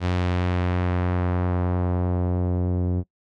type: tone with low-pass filter sweep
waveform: sawtooth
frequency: 89.7 Hz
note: F2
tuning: 47 cents sharp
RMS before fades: -23 dBFS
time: 0-3.04 s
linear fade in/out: 50 ms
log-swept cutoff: 4200 to 370 Hz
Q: 0.86
effects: noise-tail reverb RT60 0.1 s tail -22 dB re dry